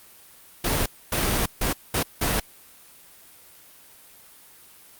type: noise bursts at uneven times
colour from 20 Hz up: pink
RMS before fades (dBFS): -23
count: 5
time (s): 0.64-0.86 / 1.12-1.46 / 1.61-1.73 / 1.94-2.03 / 2.21-2.4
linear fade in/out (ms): 5
effects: white hiss -50 dBFS RMS until 4.99 s + Opus 32 kbps